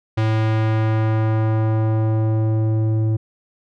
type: tone with low-pass filter sweep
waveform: square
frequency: 110 Hz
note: A2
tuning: in tune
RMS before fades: -18 dBFS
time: 0.17-3.17 s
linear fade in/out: 10 ms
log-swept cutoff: 3600 to 330 Hz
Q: 0.75
effects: none